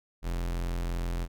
45% pulse tone, 43.11 Hz, F1, 22 cents flat, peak -29 dBFS, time 0.22-1.28 s, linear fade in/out 50 ms, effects none

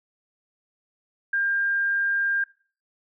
sine tone, 1601 Hz, G6, 36 cents sharp, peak -21 dBFS, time 1.33-2.44 s, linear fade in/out 5 ms, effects noise-tail reverb RT60 0.4 s tail -19 dB re dry

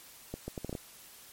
accelerating click train, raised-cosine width 2 ms, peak -23 dBFS, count 7, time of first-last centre 0.34-0.752 s, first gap 140 ms, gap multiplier 0.7, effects white hiss -53 dBFS RMS until 1.32 s + MP3 64 kbps

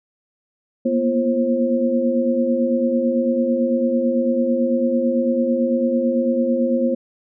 sine tone cluster, 233.8 / 242.8 / 342.4 / 533 Hz, A#3 / B3 / F4 / C5, +5 / -29 / -34 / +32 cents, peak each -25 / -19 / -26 / -20 dBFS, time 0.85-6.95 s, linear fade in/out 10 ms, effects none

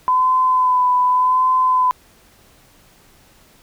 sine tone with vibrato, 1010 Hz, B5, 39 cents sharp, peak -12 dBFS, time 0.08-1.91 s, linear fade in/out 0 ms, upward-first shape sine, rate 0.86 Hz, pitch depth 24 cents each way, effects pink hiss -51 dBFS RMS until 3.62 s

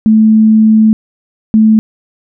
sine tone pair in turn, 218.4 / 218.4 Hz, A3 / A3, -13 / -13 cents, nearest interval unison, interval 0 cents, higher neither, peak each -3 dBFS, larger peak neither, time 0.06-0.93 / 1.54-1.79 s, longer first, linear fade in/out 0 ms, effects none

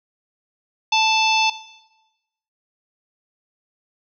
harmonic tone with a mistuned harmonic, 880 Hz, A5, in tune, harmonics 1 / 3 / 4 / 5 / 6 / 7, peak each -18 / -20 / -21 / -27 / -29 / -30 dBFS, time 0.92-1.5 s, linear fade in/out 5 ms, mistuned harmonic 6, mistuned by -28 cents, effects noise-tail reverb RT60 1.0 s tail -17 dB re dry

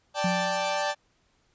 sawtooth chord, D suspended fourth, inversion none, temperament equal, 587.3 / 784 / 880 Hz, D5 / G5 / A5, 0 / 0 / 0 cents, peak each -25 / -27 / -27 dBFS, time 0.14-0.95 s, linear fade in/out 50 ms
sine tone with exponential decay, 179.7 Hz, F3, 50 cents sharp, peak -23 dBFS, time 0.24-0.93 s, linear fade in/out 5 ms, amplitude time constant 150 ms
effects pink hiss -68 dBFS RMS until 1.54 s + resampled to 16000 Hz

